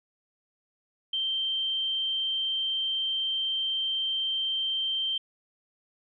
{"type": "tone", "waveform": "sine", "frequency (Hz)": 3136, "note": "G7", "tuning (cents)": 0, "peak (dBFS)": -26, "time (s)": [1.13, 5.18], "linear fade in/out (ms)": 5, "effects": []}